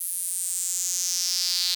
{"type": "tone with high-pass filter sweep", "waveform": "sawtooth", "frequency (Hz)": 179, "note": "F3", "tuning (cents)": 43, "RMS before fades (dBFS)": -27, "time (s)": [0, 1.75], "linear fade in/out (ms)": 10, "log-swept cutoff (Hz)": [11000, 4200], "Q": 4.8, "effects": []}